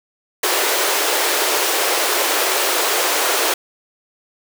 pink high-pass noise, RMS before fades -18 dBFS, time 0.43-3.54 s, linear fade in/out 5 ms, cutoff 350 Hz, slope 48 dB/octave, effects none

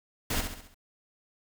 pink noise with echo, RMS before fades -29 dBFS, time 0.3-0.41 s, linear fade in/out 5 ms, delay 67 ms, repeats 5, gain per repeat -6 dB, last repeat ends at 0.745 s, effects none

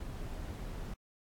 brown noise, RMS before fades -41 dBFS, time 0-0.94 s, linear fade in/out 5 ms, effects AAC 64 kbps

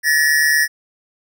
square tone pair together, 1742 / 1890.5 Hz, A6 / A#6, -18 / +24 cents, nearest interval minor second, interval 142 cents, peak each -16 dBFS, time 0.03-0.68 s, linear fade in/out 50 ms, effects none

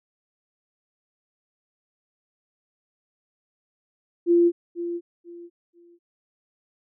sine tone with echo, 344.4 Hz, F4, 24 cents flat, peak -14 dBFS, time 4.26-4.52 s, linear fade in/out 50 ms, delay 490 ms, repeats 3, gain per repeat -12 dB, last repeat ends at 5.99 s, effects none

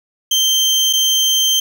30% pulse tone with dropouts, 3136 Hz, G7, in tune, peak -9 dBFS, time 0.31-1.6 s, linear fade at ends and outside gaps 5 ms, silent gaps 0.929-0.933 s, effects none

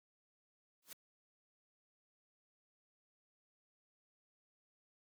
white noise with exponential growth, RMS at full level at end -45 dBFS, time 0.82-0.93 s, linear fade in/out 5 ms, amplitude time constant 23 ms, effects high-pass 150 Hz 12 dB/octave

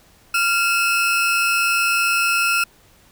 40% pulse tone pair together, 1388 / 2593 Hz, F6 / E7, -11 / -29 cents, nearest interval major seventh, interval 1082 cents, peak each -18 dBFS, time 0.34-2.64 s, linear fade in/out 5 ms, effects pink hiss -53 dBFS RMS until 3.11 s

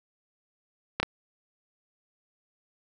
clicks, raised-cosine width 0.3 ms, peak -9 dBFS, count 2, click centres 1 / 1.03 s, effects none

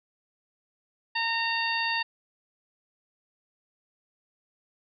harmonic tone, 918 Hz, A#5, 27 cents flat, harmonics 1 / 2 / 3 / 4 / 5, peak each -31 / -30 / -31 / -36 / -34 dBFS, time 1.15-2.03 s, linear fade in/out 10 ms, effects none

